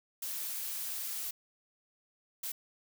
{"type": "noise bursts at uneven times", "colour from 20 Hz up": "blue", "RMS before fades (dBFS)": -38, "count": 2, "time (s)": [[0.22, 1.31], [2.43, 2.52]], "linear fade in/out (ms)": 5, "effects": []}